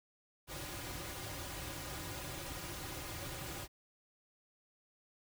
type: noise with comb filter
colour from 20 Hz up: pink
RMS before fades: -44 dBFS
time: 0.47-3.68 s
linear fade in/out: 50 ms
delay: 4.5 ms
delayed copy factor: -0.8
effects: none